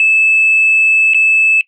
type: tone with dropouts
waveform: sine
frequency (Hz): 2617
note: E7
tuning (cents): -13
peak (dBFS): -6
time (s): 0-1.61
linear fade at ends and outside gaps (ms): 1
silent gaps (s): 1.136-1.145
effects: noise-tail reverb RT60 0.1 s tail -19 dB re dry + tanh soft clip ceiling -2 dBFS